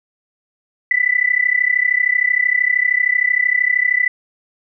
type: tone with amplitude modulation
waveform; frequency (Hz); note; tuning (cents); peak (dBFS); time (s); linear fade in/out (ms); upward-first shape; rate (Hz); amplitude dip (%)
sine; 1988; B6; +11; -9; 0.91-4.08; 2; sine; 33; 90
effects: none